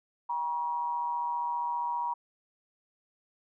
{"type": "tone with amplitude modulation", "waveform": "sine", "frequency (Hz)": 955, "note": "A#5", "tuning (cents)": 42, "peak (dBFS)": -26, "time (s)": [0.29, 2.14], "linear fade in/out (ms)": 10, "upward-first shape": "sine", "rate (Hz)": 155, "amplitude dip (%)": 60, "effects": []}